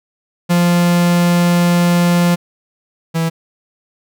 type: tone pair in turn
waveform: 45% pulse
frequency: 174.1 / 164.33 Hz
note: F3 / E3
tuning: -5 / -5 cents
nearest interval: minor second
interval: 100 cents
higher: first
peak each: -10 / -14 dBFS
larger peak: first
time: 0.49-2.36 / 3.14-3.3 s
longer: first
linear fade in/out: 20 ms
effects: none